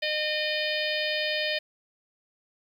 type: harmonic tone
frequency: 610 Hz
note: D#5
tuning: 34 cents flat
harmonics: 1 / 3 / 4 / 5 / 6 / 7 / 8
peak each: -31 / -32 / -33 / -33 / -35 / -38 / -37 dBFS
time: 0.02-1.59 s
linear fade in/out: 10 ms
effects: 9-bit